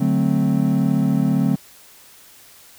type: chord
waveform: triangle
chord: D dominant seventh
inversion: none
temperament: equal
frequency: 146.83 / 185 / 220 / 261.6 Hz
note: D3 / F#3 / A3 / C4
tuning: 0 / 0 / 0 / 0 cents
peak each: -19 dBFS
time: 0-1.56 s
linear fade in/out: 10 ms
effects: white hiss -47 dBFS RMS until 2.78 s